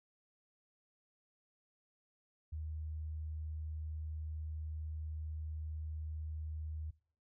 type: tone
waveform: sine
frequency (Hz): 77.78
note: D#2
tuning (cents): 0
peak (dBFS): -39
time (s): 2.52-6.91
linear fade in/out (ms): 10
effects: noise-tail reverb RT60 0.5 s tail -22 dB re dry